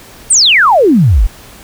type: exponential sweep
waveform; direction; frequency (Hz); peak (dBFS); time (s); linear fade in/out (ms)
sine; down; 9320 to 38.89; -4; 0.3-1.27; 10
effects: pink hiss -36 dBFS RMS until 1.63 s